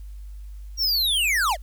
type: linear sweep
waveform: square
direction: down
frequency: 5700 to 544 Hz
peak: -20 dBFS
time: 0.77-1.57 s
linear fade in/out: 50 ms
effects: added 50 Hz sine -35 dBFS peak until 1.62 s + white hiss -62 dBFS RMS until 1.62 s